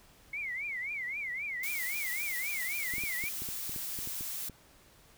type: tone with vibrato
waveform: sine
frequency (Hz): 2158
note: C#7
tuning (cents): -47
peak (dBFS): -34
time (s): 0.33-3.29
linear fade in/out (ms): 5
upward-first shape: triangle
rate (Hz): 3.8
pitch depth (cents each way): 220
type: noise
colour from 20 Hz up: blue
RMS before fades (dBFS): -38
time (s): 1.63-4.49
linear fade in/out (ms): 5
type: clicks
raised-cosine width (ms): 3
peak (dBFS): -32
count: 12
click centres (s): 2.938 / 2.982 / 3.037 / 3.239 / 3.421 / 3.488 / 3.695 / 3.762 / 3.989 / 4.074 / 4.209 / 4.497
effects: pink hiss -60 dBFS RMS until 5.17 s